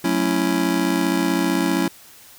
square chord, F# minor seventh, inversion none, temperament just, 185 / 222 / 277.5 / 333 Hz, F#3 / A3 / C#4 / E4, 0 / +16 / +2 / +18 cents, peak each -25 / -28 / -23 / -23 dBFS, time 0.04-1.88 s, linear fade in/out 5 ms, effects white hiss -46 dBFS RMS until 2.38 s

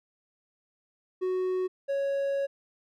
triangle tone pair in turn, 370 / 554.4 Hz, F#4 / C#5, 0 / 0 cents, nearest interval perfect fifth, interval 700 cents, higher second, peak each -24 dBFS, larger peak neither, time 1.21-1.68 / 1.88-2.47 s, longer second, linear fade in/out 20 ms, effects none

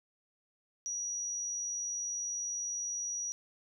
sine tone, 5800 Hz, F#8, 35 cents flat, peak -34 dBFS, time 0.86-3.32 s, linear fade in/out 0 ms, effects none

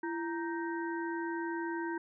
harmonic tone with a mistuned harmonic, 311.6 Hz, D#4, 3 cents sharp, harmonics 1 / 3 / 5 / 6, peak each -35 / -40 / -42 / -48 dBFS, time 0.03-1.98 s, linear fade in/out 5 ms, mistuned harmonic 1, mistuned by +130 cents, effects none

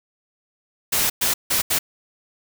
white noise bursts at uneven times, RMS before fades -20 dBFS, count 4, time 0.92-1.1 / 1.21-1.34 / 1.5-1.62 / 1.7-1.79 s, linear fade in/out 10 ms, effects none

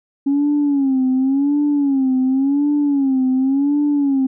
sine tone with vibrato, 275.1 Hz, C#4, 13 cents flat, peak -12 dBFS, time 0.26-4.27 s, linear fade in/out 10 ms, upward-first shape sine, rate 0.91 Hz, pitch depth 110 cents each way, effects tanh soft clip ceiling -10 dBFS

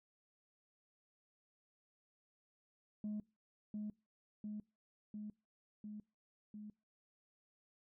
sine tone with echo, 210.7 Hz, G#3, 25 cents sharp, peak -37 dBFS, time 3.04-3.2 s, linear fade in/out 2 ms, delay 700 ms, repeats 5, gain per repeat -2 dB, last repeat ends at 6.7 s, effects noise-tail reverb RT60 0.3 s tail -26 dB re dry + tanh soft clip ceiling -37 dBFS

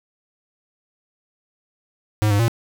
square tone with pitch steps, 106.4 / 101.7 / 116.1 Hz, G#2 / G#2 / A#2, +42 / -36 / -7 cents, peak -16 dBFS, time 2.22-2.481 s, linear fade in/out 0 ms, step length 87 ms, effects 7-bit

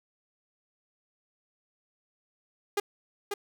sawtooth tone with echo, 406.6 Hz, G#4, 37 cents flat, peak -21 dBFS, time 2.77-2.8 s, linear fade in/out 5 ms, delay 540 ms, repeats 1, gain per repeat -5 dB, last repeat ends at 3.34 s, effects none

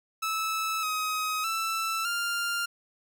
sawtooth tone with pitch steps, 1307 / 1263 / 1327 / 1397 Hz, E6 / D#6 / E6 / F6, -15 / +26 / +11 / 0 cents, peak -24 dBFS, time 0.22-2.66 s, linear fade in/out 10 ms, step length 610 ms, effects none

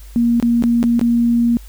sine tone with dropouts, 235.8 Hz, A#3, 20 cents sharp, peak -11 dBFS, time 0.16-1.57 s, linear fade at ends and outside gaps 0 ms, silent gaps 0.4-0.426 / 0.624-0.638 / 0.829-0.839 / 0.994-1.013 s, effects added 50 Hz sine -34 dBFS peak until 1.68 s + white hiss -47 dBFS RMS until 1.68 s

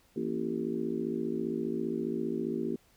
harmonic tone with a mistuned harmonic, 55 Hz, A1, in tune, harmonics 3 / 4 / 5 / 6 / 7 / 8, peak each -42 / -35 / -39 / -36 / -35 / -44 dBFS, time 0.16-2.76 s, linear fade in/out 5 ms, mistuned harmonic 4, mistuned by +93 cents, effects pink hiss -65 dBFS RMS until 2.96 s

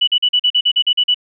sine tone bursts, 2957 Hz, F#7, 2 cents flat, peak -10 dBFS, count 11, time 0.01-1.145 s, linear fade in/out 10 ms, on 65 ms, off 42 ms, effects none

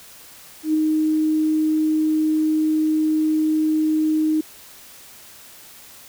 sine tone with ADSR envelope, 311.1 Hz, D#4, in tune, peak -14 dBFS, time 0.63-4.41 s, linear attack 110 ms, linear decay 10 ms, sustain -2 dB, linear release 6 ms, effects white hiss -44 dBFS RMS until 6.08 s

